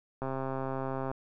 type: click train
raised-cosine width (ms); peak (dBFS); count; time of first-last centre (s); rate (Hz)
1; -21; 120; 0.22-1.115; 133
effects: none